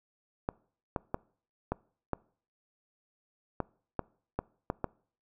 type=clicks; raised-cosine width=1 ms; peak=-16 dBFS; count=10; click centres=0.489 / 0.962 / 1.144 / 1.72 / 2.133 / 3.603 / 3.993 / 4.39 / 4.701 / 4.843 s; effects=noise-tail reverb RT60 0.5 s tail -24 dB re dry